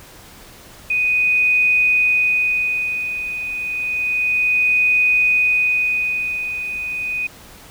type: tone with tremolo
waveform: sine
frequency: 2489 Hz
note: D#7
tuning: in tune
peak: -12 dBFS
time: 0.9-7.27 s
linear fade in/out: 5 ms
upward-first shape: sine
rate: 0.3 Hz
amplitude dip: 70%
effects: pink hiss -42 dBFS RMS until 7.7 s